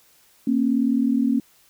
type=tone pair together; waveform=sine; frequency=233.1 / 272.7 Hz; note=A#3 / C#4; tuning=0 / -28 cents; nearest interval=minor third; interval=272 cents; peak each=-20 dBFS; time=0.47-1.4 s; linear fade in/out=5 ms; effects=white hiss -57 dBFS RMS until 1.69 s